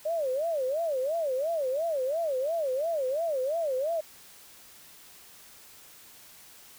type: tone with vibrato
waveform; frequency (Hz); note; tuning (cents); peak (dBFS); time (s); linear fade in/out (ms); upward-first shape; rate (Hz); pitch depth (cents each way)
sine; 587.3; D5; 0; -26; 0.05-4.01; 10; sine; 2.9; 250
effects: white hiss -52 dBFS RMS until 6.78 s